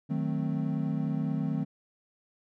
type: chord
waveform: triangle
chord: D# diminished seventh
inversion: none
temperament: equal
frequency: 155.56 / 185 / 220 / 261.6 Hz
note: D#3 / F#3 / A3 / C4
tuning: 0 / 0 / 0 / 0 cents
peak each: -29 / -33 / -32 / -32 dBFS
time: 0.09-1.65 s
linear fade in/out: 20 ms
effects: none